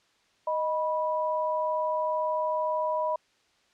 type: tone pair together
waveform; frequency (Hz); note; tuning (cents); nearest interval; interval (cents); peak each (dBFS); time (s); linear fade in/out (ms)
sine; 622.3 / 980.2; D#5 / B5; 0 / -13; minor sixth; 787; -28; 0.47-3.16; 5
effects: white hiss -66 dBFS RMS until 3.73 s + low-pass 5000 Hz 12 dB/octave